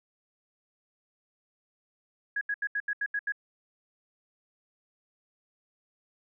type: tone bursts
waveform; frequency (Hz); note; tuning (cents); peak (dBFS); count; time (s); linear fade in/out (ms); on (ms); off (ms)
sine; 1664; G#6; +3; -27; 8; 2.36-3.322; 5; 52; 78
effects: none